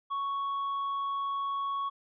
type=tone; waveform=triangle; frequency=1111 Hz; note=C#6; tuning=4 cents sharp; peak=-28 dBFS; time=0.1-1.9 s; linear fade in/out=20 ms; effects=resampled to 11025 Hz